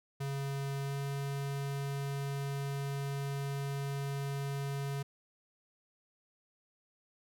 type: tone with pitch glide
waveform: square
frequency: 138.59 to 139.47 Hz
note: C#3 to C#3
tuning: 0 to +11 cents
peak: -35 dBFS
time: 0.2-5.03 s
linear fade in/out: 10 ms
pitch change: +11 cents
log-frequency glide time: 0.84-0.93 s
effects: none